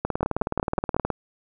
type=two click trains; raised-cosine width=1 ms; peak=-10 / -9 dBFS; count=21 / 5; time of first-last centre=0.05-1.103 / 0.23-0.965 s; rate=19 / 5.44 Hz; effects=none

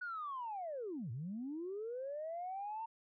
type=linear two-way sweep; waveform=sine; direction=down then up; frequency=1486 to 106.6 to 914 Hz; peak=-39 dBFS; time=0.01-2.86 s; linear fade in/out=10 ms; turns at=1.11 s; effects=tanh soft clip ceiling -35 dBFS

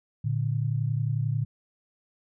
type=tone pair together; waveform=sine; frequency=114.4 / 145.6 Hz; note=A#2 / D3; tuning=-32 / -15 cents; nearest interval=major third; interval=417 cents; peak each=-26 / -28 dBFS; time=0.24-1.45 s; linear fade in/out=10 ms; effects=none

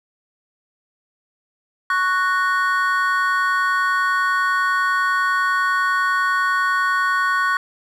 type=chord; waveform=triangle; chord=F# major; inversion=second; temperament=just; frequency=1110 / 1480 / 1850 Hz; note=C#6 / F#6 / A#6; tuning=+2 / 0 / -14 cents; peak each=-18 / -18 / -23 dBFS; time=1.9-7.57 s; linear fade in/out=2 ms; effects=none

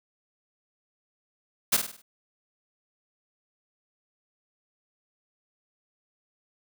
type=noise with echo; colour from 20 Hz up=white; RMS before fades=-21 dBFS; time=1.72-1.77 s; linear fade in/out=10 ms; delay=50 ms; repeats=5; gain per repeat=-7 dB; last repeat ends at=2.02 s; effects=none

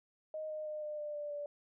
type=tone with pitch steps; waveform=sine; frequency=622.3 / 615.5 / 608.8 / 602.1 / 595.6 / 589.1 / 582.6 Hz; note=D#5 / D#5 / D#5 / D5 / D5 / D5 / D5; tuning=0 / -19 / -38 / +43 / +24 / +5 / -14 cents; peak=-38 dBFS; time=0.34-1.46 s; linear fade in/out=2 ms; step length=160 ms; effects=none

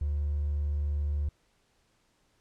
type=tone with hard clipping; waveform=triangle; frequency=73.1 Hz; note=D2; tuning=7 cents flat; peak=-27 dBFS; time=0.01-1.29 s; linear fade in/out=5 ms; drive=3 dB; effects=pink hiss -70 dBFS RMS until 2.4 s + low-pass 9000 Hz 12 dB/octave

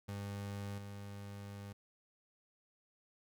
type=tone with level steps; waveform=30% pulse; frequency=100.7 Hz; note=G2; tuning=47 cents sharp; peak=-38 / -43 dBFS; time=0.08-1.73 s; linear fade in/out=10 ms; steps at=0.78 s; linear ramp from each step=2 ms; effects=none

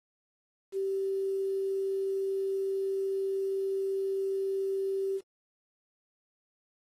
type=tone with quantisation; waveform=sine; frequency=388.2 Hz; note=G4; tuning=17 cents flat; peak=-28 dBFS; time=0.72-5.21 s; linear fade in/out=50 ms; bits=9; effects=AAC 32 kbps

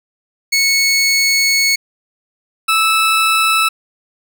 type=tone pair in turn; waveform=20% pulse; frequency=2205 / 1311.1 Hz; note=C#7 / E6; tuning=-10 / -10 cents; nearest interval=major sixth; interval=900 cents; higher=first; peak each=-6 dBFS; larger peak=neither; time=0.52-1.76 / 2.68-3.69 s; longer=first; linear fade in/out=10 ms; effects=none

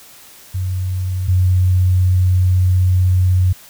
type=tone pair in turn; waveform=sine; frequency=92.5 / 91.6 Hz; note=F#2 / F#2; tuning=0 / -17 cents; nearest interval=unison; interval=17 cents; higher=first; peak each=-17 / -10 dBFS; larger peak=second; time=0.54-1.28 / 1.28-3.53 s; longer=second; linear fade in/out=10 ms; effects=white hiss -42 dBFS RMS until 3.69 s

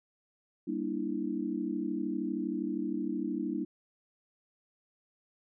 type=chord; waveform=sine; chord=E half-diminished seventh; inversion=first; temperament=just; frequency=197.78 / 237.3 / 296.7 / 329.6 Hz; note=G3 / Bb3 / D4 / E4; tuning=+16 / +31 / +18 / 0 cents; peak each=-38 / -37 / -35 / -36 dBFS; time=0.67-3.65 s; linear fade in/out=10 ms; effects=none

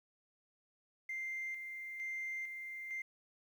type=tone with tremolo; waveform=sine; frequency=2093 Hz; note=C7; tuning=in tune; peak=-37 dBFS; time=1.09-3.02 s; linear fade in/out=5 ms; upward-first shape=square; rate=1.1 Hz; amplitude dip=45%; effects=tanh soft clip ceiling -34 dBFS + 11-bit

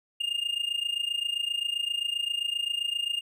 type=tone with amplitude modulation; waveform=triangle; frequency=2823 Hz; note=F7; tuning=18 cents sharp; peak=-22 dBFS; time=0.2-3.21 s; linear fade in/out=10 ms; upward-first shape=sine; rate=27.6 Hz; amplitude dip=85%; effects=none

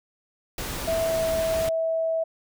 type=noise; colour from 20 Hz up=pink; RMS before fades=-32 dBFS; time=0.58-1.69 s; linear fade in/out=2 ms
type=tone with pitch glide; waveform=sine; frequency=656 to 651.1 Hz; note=E5 to E5; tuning=-9 to -22 cents; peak=-22 dBFS; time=0.87-2.24 s; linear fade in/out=10 ms; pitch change=-13 cents; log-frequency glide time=1.01-1.19 s
effects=none

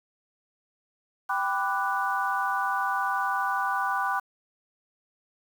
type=chord; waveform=sine; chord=G major seventh; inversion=none; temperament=equal with one note detuned; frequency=784 / 995.8 / 1174.7 / 1480 Hz; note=G5 / B5 / D6 / F#6; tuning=0 / +14 / 0 / 0 cents; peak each=-30 dBFS; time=1.29-4.2 s; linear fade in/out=10 ms; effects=8-bit

